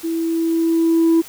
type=tone with level ramp; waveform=sine; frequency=329.6 Hz; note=E4; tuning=in tune; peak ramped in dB=-19 to -8 dBFS; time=0.03-1.22 s; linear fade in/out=20 ms; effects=tanh soft clip ceiling -9 dBFS + white hiss -39 dBFS RMS until 1.28 s